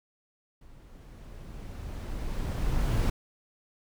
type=noise with level ramp; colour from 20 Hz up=brown; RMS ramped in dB=-52 to -24 dBFS; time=0.61-3.1 s; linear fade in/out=5 ms; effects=none